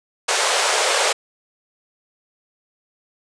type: band-pass noise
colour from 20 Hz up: pink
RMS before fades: -19 dBFS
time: 0.28-1.13 s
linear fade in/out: 10 ms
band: 440 to 9300 Hz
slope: 48 dB/octave
effects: none